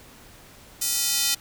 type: tone with high-pass filter sweep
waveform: square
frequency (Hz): 277.2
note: C#4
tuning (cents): 0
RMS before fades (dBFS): -24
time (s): 0.81-1.35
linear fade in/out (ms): 10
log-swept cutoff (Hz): 6900 to 4000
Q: 1
effects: pink hiss -49 dBFS RMS until 1.4 s